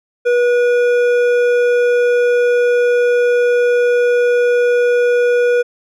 sine tone with hard clipping, 485.3 Hz, B4, 30 cents flat, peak -12 dBFS, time 0.25-5.63 s, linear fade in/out 20 ms, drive 9 dB, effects none

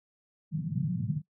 white band-pass noise, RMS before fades -31 dBFS, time 0.51-1.22 s, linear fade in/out 50 ms, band 120 to 180 Hz, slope 48 dB/octave, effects noise-tail reverb RT60 0.1 s tail -21 dB re dry

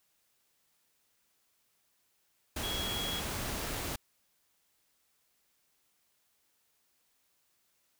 sine tone in noise, 3322 Hz, G#7, in tune, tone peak -36 dBFS, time 2.63-3.2 s, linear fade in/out 5 ms, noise pink, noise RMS -37 dBFS, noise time 2.56-3.96 s, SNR -2 dB, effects white hiss -74 dBFS RMS until 7.99 s

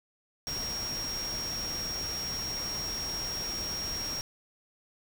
sine tone in noise, 5588 Hz, F8, in tune, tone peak -33 dBFS, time 0.47-4.21 s, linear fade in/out 0 ms, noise pink, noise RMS -40 dBFS, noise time 0.47-4.21 s, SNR +4 dB, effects none

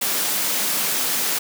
white high-pass noise, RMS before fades -22 dBFS, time 0.01-1.39 s, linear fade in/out 10 ms, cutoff 150 Hz, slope 96 dB/octave, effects none

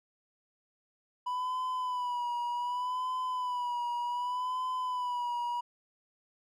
triangle tone with vibrato, 987.8 Hz, B5, in tune, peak -29 dBFS, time 1.26-5.61 s, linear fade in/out 10 ms, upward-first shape sine, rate 0.66 Hz, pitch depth 50 cents each way, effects none

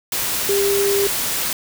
sine tone in noise, 399.2 Hz, G4, 32 cents sharp, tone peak -16 dBFS, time 0.49-1.07 s, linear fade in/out 2 ms, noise white, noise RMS -22 dBFS, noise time 0.12-1.53 s, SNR +3 dB, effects none

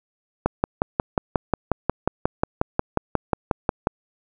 click train, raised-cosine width 1 ms, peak -4 dBFS, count 20, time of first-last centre 0.46-3.871 s, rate 5.57 Hz, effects none

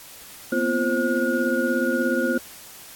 sine tone cluster, 238.1 / 254.9 / 344.3 / 528 / 1440 Hz, A#3 / C4 / F4 / C5 / F#6, +37 / -45 / -25 / +16 / -47 cents, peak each -26 dBFS, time 0.52-2.38 s, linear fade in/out 5 ms, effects white hiss -43 dBFS RMS until 2.95 s + AAC 64 kbps

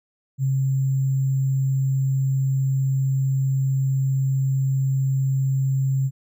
sine tone with sample-and-hold, 134.6 Hz, C3, 49 cents sharp, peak -18 dBFS, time 0.38-6.11 s, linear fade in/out 50 ms, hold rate 7350 Hz, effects none

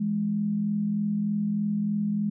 sine tone pair together, 164.54 / 207.8 Hz, E3 / G#3, -3 / +1 cents, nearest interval major third, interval 404 cents, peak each -33 / -24 dBFS, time 0-2.3 s, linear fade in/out 10 ms, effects none

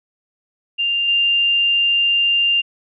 sine tone with level steps, 2794 Hz, F7, in tune, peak -16 / -13 dBFS, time 0.78-2.62 s, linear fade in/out 20 ms, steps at 1.08 s, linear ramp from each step 2 ms, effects none

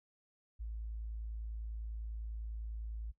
sine tone, 55 Hz, A1, in tune, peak -39 dBFS, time 0.59-3.12 s, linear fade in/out 20 ms, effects noise-tail reverb RT60 0.1 s tail -19 dB re dry

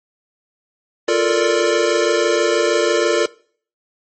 square chord, Bb major seventh, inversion second, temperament equal, 349.2 / 440 / 466.2 / 587.3 Hz, F4 / A4 / Bb4 / D5, 0 / 0 / 0 / 0 cents, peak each -20 dBFS, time 1.08-3.26 s, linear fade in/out 5 ms, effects noise-tail reverb RT60 0.5 s tail -22 dB re dry + MP3 32 kbps

